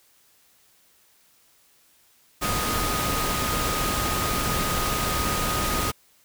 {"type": "tone in noise", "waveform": "sine", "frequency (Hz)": 1244.5, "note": "D#6", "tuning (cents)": 0, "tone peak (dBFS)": -29, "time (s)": [2.41, 5.92], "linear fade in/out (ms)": 20, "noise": "pink", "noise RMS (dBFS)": -26, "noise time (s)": [2.41, 5.92], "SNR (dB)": -6, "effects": ["white hiss -60 dBFS RMS until 6.24 s"]}